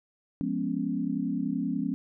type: chord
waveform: sine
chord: C# dominant seventh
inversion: first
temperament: equal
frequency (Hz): 174.61 / 207.7 / 246.9 / 277.2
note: E#3 / G#3 / B3 / C#4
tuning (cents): 0 / 0 / 0 / 0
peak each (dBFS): -34 / -33 / -32 / -31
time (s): 0.41-1.94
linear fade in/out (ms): 0
effects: none